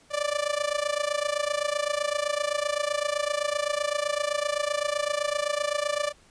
sawtooth tone with amplitude modulation, 587.3 Hz, D5, in tune, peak -18 dBFS, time 0.1-6.13 s, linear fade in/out 50 ms, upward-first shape sine, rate 27.8 Hz, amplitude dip 85%, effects pink hiss -58 dBFS RMS until 6.3 s + resampled to 22050 Hz

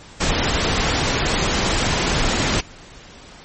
pink noise, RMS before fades -19 dBFS, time 0.2-2.61 s, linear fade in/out 10 ms, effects pink hiss -42 dBFS RMS until 3.44 s + MP3 32 kbps

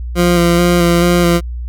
20% pulse tone with vibrato, 173.4 Hz, F3, 12 cents flat, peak -4 dBFS, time 0.15-1.41 s, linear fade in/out 50 ms, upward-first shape square, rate 2.3 Hz, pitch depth 17 cents each way, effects added 60 Hz sine -20 dBFS peak until 1.68 s

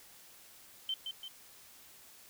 sine tone with echo, 3100 Hz, G7, 20 cents flat, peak -32 dBFS, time 0.89-0.94 s, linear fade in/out 2 ms, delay 170 ms, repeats 2, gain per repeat -5 dB, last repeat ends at 1.28 s, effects white hiss -57 dBFS RMS until 2.29 s

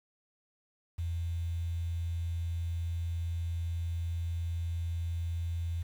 sine tone with quantisation, 84.4 Hz, E2, 41 cents sharp, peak -31 dBFS, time 0.98-5.83 s, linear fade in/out 10 ms, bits 9, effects none

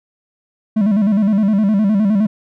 triangle tone with vibrato, 206.3 Hz, G#3, 11 cents flat, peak -9 dBFS, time 0.76-2.27 s, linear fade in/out 10 ms, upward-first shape square, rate 9.7 Hz, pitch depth 93 cents each way, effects none

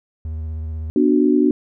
triangle tone with vibrato, 78.9 Hz, D#2, 25 cents sharp, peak -22 dBFS, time 0.25-0.9 s, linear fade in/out 0 ms, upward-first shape sine, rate 16 Hz, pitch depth 34 cents each way
sine chord, B minor, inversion none, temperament just, 246.9 / 296.3 / 370.4 Hz, B3 / D4 / F#4, 0 / +15 / +2 cents, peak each -17 / -15 / -18 dBFS, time 0.96-1.51 s, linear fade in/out 2 ms
effects none

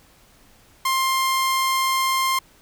sawtooth tone, 1056 Hz, C6, 16 cents sharp, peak -15 dBFS, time 0.85-2.39 s, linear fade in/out 5 ms, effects pink hiss -54 dBFS RMS until 2.61 s

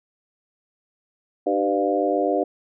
harmonic tone with a mistuned harmonic, 100.1 Hz, G2, 37 cents sharp, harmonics 3 / 4 / 5 / 6 / 7, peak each -25 / -25 / -25 / -25 / -25 dBFS, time 1.46-2.44 s, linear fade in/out 10 ms, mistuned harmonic 4, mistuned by -55 cents, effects none

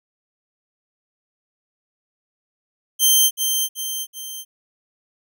10% pulse tone with echo, 3136 Hz, G7, in tune, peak -4 dBFS, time 2.99-3.31 s, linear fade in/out 50 ms, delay 380 ms, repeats 3, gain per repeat -6 dB, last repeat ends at 4.45 s, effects none

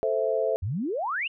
sine chord, A minor, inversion none, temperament equal, 440 / 523.3 / 659.3 Hz, A4 / C5 / E5, 0 / 0 / 0 cents, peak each -27 dBFS, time 0.03-0.56 s, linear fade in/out 0 ms
sine exponential sweep, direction up, 81.8 to 2960 Hz, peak -26 dBFS, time 0.62-1.28 s, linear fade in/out 10 ms
effects none

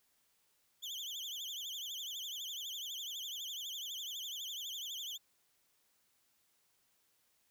35% pulse tone with vibrato, 3263 Hz, G#7, 31 cents flat, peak -39 dBFS, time 0.82-5.18 s, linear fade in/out 20 ms, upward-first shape triangle, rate 12 Hz, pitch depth 200 cents each way, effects white hiss -75 dBFS RMS until 7.5 s

